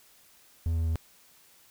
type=tone with pitch steps; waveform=triangle; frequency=82.41 / 81.7 / 80.99 Hz; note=E2 / E2 / E2; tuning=0 / -15 / -30 cents; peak=-23 dBFS; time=0.66-0.957 s; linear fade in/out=0 ms; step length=99 ms; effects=white hiss -59 dBFS RMS until 1.7 s